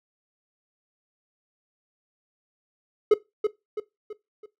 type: tone with echo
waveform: triangle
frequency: 425.2 Hz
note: G#4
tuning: 41 cents sharp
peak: -10 dBFS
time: 3.11-3.14 s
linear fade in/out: 5 ms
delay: 330 ms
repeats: 4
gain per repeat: -7 dB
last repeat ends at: 4.46 s
effects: noise-tail reverb RT60 0.2 s tail -18 dB re dry